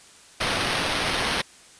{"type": "noise with sample-and-hold", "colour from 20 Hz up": "violet", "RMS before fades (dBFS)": -25, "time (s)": [0.4, 1.42], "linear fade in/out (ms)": 10, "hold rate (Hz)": 7350, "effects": ["white hiss -50 dBFS RMS until 1.79 s", "resampled to 22050 Hz"]}